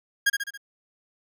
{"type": "tone with echo", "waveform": "40% pulse", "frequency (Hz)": 1630, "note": "G#6", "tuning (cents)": -33, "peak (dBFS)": -16, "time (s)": [0.26, 0.3], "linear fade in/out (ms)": 10, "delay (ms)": 69, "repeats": 4, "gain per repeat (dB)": -5, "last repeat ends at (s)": 0.576, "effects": []}